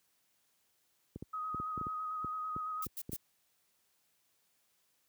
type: clicks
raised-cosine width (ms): 3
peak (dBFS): -29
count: 12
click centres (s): 1.16 / 1.225 / 1.546 / 1.6 / 1.777 / 1.813 / 1.868 / 2.246 / 2.564 / 2.866 / 3.094 / 3.132
type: tone with vibrato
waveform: sine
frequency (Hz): 1258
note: D#6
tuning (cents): +19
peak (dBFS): -36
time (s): 1.33-2.85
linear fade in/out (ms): 10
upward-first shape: square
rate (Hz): 9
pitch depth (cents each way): 16
type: noise bursts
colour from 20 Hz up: violet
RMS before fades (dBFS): -41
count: 3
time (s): 2.82-3.166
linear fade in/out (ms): 5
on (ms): 50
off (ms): 98
effects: white hiss -75 dBFS RMS until 5.08 s + high-pass 60 Hz 12 dB/octave